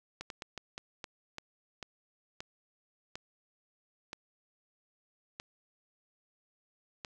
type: slowing click train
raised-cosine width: 0.2 ms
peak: -23 dBFS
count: 13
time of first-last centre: 0.21-7.048 s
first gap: 92 ms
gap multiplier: 1.3
effects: none